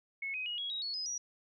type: tone with pitch steps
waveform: sine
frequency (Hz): 2192 / 2518 / 2892 / 3322 / 3816 / 4384 / 5036 / 5785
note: C#7 / D#7 / F#7 / G#7 / A#7 / C#8 / D#8 / F#8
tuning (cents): -20 / +20 / -40 / 0 / +40 / -20 / +20 / -40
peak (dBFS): -35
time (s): 0.22-1.18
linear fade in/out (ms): 5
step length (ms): 120
effects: none